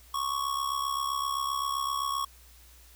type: tone with amplitude modulation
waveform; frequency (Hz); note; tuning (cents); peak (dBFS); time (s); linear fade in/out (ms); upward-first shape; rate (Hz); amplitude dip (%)
square; 1108.7; C#6; 0; -26; 0.14-2.25; 5; sine; 67.7; 70
effects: added 60 Hz sine -54 dBFS peak until 2.95 s + white hiss -57 dBFS RMS until 2.95 s

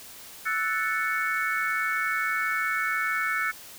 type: chord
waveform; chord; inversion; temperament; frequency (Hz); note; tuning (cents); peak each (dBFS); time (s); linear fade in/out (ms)
sine; F# minor seventh; third; equal; 1318.5 / 1480 / 1760 / 2217; E6 / F#6 / A6 / C#7; 0 / 0 / 0 / 0; -30; 0.45-3.52; 20
effects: white hiss -45 dBFS RMS until 3.78 s

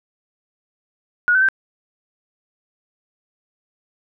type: tone with pitch steps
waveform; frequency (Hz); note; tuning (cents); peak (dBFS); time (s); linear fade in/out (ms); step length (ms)
sine; 1450 / 1526 / 1561; F#6 / G6 / G6; -35 / -47 / -8; -12; 1.28-1.487; 0; 69
effects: none

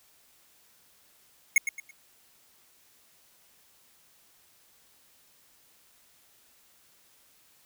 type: tone with echo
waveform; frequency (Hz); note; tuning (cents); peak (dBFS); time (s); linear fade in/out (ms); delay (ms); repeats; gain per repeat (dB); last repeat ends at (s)
square; 2175; C#7; -33; -17; 1.56-1.58; 2; 110; 3; -10; 1.91
effects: white hiss -62 dBFS RMS until 7.65 s

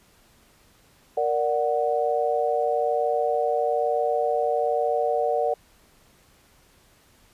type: chord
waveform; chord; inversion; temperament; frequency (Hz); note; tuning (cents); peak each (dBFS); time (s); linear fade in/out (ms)
sine; Bb augmented; none; equal; 466.2 / 587.3 / 740; Bb4 / D5 / F#5; 0 / 0 / 0; -25; 1.17-5.54; 5
effects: pink hiss -58 dBFS RMS until 7.33 s + resampled to 32000 Hz

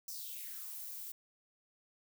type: noise with high-pass filter sweep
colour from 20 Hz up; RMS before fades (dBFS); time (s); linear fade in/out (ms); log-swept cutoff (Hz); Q
violet; -45; 0.08-1.12; 2; 5900 to 280; 4.4
effects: none

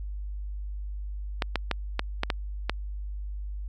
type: clicks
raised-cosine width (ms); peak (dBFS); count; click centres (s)
0.3; -9; 7; 1.422 / 1.557 / 1.713 / 1.994 / 2.234 / 2.302 / 2.696
effects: added 50 Hz sine -32 dBFS peak until 3.68 s

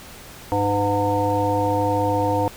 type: harmonic tone with a mistuned harmonic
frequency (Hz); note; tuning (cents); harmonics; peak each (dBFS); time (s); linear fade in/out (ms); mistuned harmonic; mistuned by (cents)
101.2; G#2; -44; 1 / 3 / 5 / 7 / 9; -25 / -25 / -23 / -26 / -23; 0.52-2.48; 0; 7; +43
effects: pink hiss -41 dBFS RMS until 2.56 s

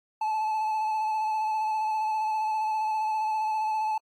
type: tone with vibrato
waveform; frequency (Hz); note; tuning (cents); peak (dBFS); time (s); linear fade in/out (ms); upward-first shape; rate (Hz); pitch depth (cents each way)
triangle; 867; A5; -26; -23; 0.21-3.98; 5; square; 15; 18
effects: AAC 64 kbps

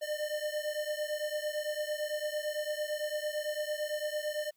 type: beating tone pair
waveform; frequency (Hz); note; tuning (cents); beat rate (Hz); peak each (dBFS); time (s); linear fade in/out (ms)
square; 599 / 607.9; D5 / D#5; +34 / -40; 8.9; -36 / -37; 0.01-4.51; 20
effects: white hiss -75 dBFS RMS until 4.56 s + high-pass 60 Hz 12 dB/octave

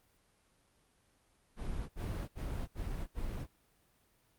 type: noise bursts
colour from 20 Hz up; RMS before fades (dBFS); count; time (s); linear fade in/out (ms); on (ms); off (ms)
brown; -38; 5; 1.56-3.47; 50; 330; 65
effects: pink hiss -71 dBFS RMS until 4.38 s + Opus 32 kbps

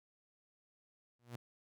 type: tone with exponential growth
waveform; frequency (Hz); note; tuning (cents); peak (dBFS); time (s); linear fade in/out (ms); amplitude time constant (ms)
sawtooth; 120.2; B2; -46; -37; 1.19-1.36; 5; 36
effects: none

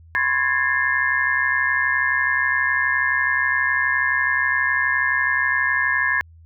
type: tone cluster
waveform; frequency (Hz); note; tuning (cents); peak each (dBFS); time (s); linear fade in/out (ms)
sine; 1011 / 1078 / 1660 / 1792 / 2109; B5 / C#6 / G#6 / A6 / C7; +40 / -49 / -1 / +31 / +13; -28 / -29 / -20 / -22 / -28; 0.15-6.21; 0
effects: added 82 Hz sine -44 dBFS peak until 6.45 s

